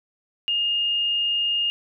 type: tone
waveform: sine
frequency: 2835 Hz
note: F7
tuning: 25 cents sharp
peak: -20 dBFS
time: 0.48-1.7 s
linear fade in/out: 0 ms
effects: none